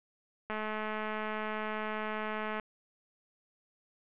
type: click train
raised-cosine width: 0.5 ms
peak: -22 dBFS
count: 452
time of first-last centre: 0.5-2.598 s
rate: 215 Hz
effects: resampled to 8000 Hz + 10-bit